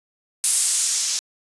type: noise with low-pass filter sweep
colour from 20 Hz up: violet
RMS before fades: -21 dBFS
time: 0.44-1.19 s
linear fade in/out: 0 ms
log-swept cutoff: 9900 to 5700 Hz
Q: 1.8
effects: resampled to 24000 Hz